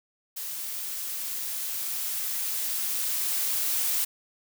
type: noise with level ramp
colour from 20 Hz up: blue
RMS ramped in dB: -35 to -26 dBFS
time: 0.36-4.05 s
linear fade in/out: 10 ms
effects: none